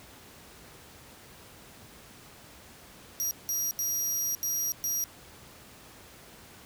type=tone bursts at uneven times; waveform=25% pulse; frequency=5730 Hz; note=F8; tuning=44 cents sharp; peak=-23 dBFS; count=5; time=3.2-3.31 / 3.49-3.71 / 3.79-4.35 / 4.43-4.72 / 4.84-5.04 s; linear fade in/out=0 ms; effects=pink hiss -51 dBFS RMS until 6.65 s + high-pass 60 Hz 12 dB/octave